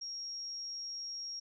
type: tone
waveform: sine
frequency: 5588 Hz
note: F8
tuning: in tune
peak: -39 dBFS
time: 0.01-1.4 s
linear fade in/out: 10 ms
effects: none